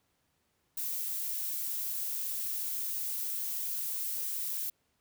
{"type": "noise", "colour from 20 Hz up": "violet", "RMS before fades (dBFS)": -35, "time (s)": [0.77, 4.7], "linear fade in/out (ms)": 5, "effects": ["pink hiss -75 dBFS RMS until 5 s", "high-pass 60 Hz 12 dB/octave"]}